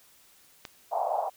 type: click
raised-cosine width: 0.2 ms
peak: -21 dBFS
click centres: 0.652 s
type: band-pass noise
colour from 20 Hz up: pink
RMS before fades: -29 dBFS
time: 0.91-1.3 s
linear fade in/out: 20 ms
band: 630 to 900 Hz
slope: 48 dB/octave
effects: white hiss -59 dBFS RMS until 1.36 s